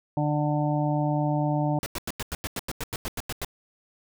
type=harmonic tone; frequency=148.7 Hz; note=D3; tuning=22 cents sharp; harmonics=1 / 2 / 4 / 5 / 6; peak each=-25 / -28 / -31 / -32 / -33 dBFS; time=0.17-1.79 s; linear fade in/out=2 ms
type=noise bursts; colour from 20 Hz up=pink; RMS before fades=-31 dBFS; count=14; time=1.83-3.447 s; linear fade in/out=0 ms; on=31 ms; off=91 ms
effects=none